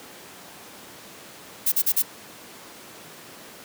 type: noise bursts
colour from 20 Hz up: violet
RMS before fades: -20 dBFS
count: 4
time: 1.66-2.024 s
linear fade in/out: 10 ms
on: 61 ms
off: 40 ms
effects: pink hiss -43 dBFS RMS until 3.64 s + high-pass 200 Hz 12 dB/octave